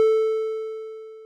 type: tone with level ramp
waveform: triangle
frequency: 440 Hz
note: A4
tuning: in tune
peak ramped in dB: -11 to -39 dBFS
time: 0-1.25 s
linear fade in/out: 0 ms
effects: none